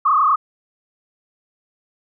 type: tone with frequency modulation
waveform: sine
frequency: 1174.7 Hz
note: D6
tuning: in tune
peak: -12 dBFS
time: 0.05-0.36 s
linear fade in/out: 10 ms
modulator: 30.2 Hz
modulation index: 3.1
effects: none